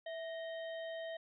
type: harmonic tone with a mistuned harmonic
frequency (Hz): 622.3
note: D#5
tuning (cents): 0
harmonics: 1 / 3 / 5 / 6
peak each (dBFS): -41 / -50 / -54 / -58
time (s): 0.06-1.17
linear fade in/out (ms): 5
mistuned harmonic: 1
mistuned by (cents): +89
effects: none